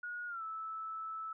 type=tone with pitch glide; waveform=sine; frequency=1446 to 1310.8 Hz; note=F#6 to E6; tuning=-40 to -10 cents; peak=-39 dBFS; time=0.03-1.33 s; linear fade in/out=5 ms; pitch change=-170 cents; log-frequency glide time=0.27-0.43 s; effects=none

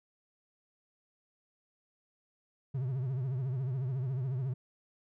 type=tone with vibrato; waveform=triangle; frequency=130 Hz; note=C3; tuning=11 cents flat; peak=-29 dBFS; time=2.74-4.54 s; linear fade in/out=10 ms; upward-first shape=triangle; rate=14 Hz; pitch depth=150 cents each way; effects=none

